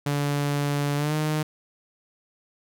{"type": "tone with pitch glide", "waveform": "sawtooth", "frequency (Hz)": [144, 153.45], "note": ["D3", "D#3"], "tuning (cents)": [-34, -24], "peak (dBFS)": -19, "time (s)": [0.06, 1.43], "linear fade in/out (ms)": 5, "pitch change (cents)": 110, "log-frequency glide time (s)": [0.96, 1.14], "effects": []}